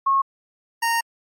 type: tone pair in turn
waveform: sine / 25% pulse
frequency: 1089 / 925.6 Hz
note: C#6 / A#5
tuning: -31 / -13 cents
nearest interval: minor third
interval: 282 cents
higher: first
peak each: -15 dBFS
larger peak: neither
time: 0.06-0.22 / 0.82-1.01 s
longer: second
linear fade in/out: 10 ms
effects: MP3 64 kbps